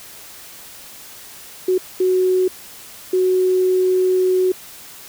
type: tone bursts at uneven times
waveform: sine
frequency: 370 Hz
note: F#4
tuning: in tune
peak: -13 dBFS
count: 3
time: 1.68-1.78 / 2-2.48 / 3.13-4.52 s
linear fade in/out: 5 ms
effects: white hiss -39 dBFS RMS until 5.08 s